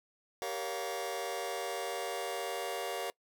sawtooth chord, G half-diminished seventh, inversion none, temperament just, 392 / 470.4 / 564.5 / 705.6 Hz, G4 / Bb4 / Db5 / F5, 0 / +16 / +31 / +18 cents, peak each -38 / -36 / -37 / -36 dBFS, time 0.42-3.1 s, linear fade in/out 0 ms, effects noise-tail reverb RT60 0.1 s tail -23 dB re dry

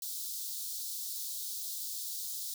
white high-pass noise, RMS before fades -39 dBFS, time 0.02-2.54 s, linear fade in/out 2 ms, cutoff 3700 Hz, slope 48 dB/octave, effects none

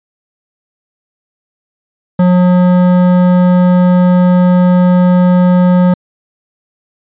sine tone with hard clipping, 180 Hz, F#3, 47 cents flat, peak -7 dBFS, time 2.19-5.94 s, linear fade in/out 5 ms, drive 13 dB, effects resampled to 8000 Hz

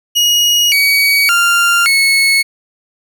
30% pulse tone with pitch steps, 2889 / 2259 / 1393 / 2197 Hz, F#7 / C#7 / F6 / C#7, -42 / +32 / -5 / -16 cents, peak -6 dBFS, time 0.15-2.43 s, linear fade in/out 20 ms, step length 570 ms, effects none

